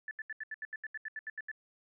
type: tone bursts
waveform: sine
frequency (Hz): 1747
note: A6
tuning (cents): -13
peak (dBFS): -37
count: 14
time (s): 0.08-1.515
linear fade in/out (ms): 2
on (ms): 31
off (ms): 77
effects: none